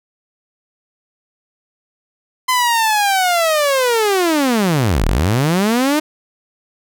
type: linear two-way sweep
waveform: sawtooth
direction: down then up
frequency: 1028 to 32.7 to 312 Hz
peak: -9 dBFS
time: 2.48-6 s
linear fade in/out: 10 ms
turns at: 5.06 s
effects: none